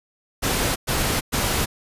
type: noise bursts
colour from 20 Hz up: pink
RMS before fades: -22 dBFS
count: 3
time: 0.42-1.66 s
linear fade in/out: 20 ms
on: 340 ms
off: 110 ms
effects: resampled to 32000 Hz